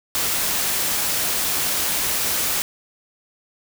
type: noise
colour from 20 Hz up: white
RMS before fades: -22 dBFS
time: 0.15-2.62 s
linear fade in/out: 0 ms
effects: none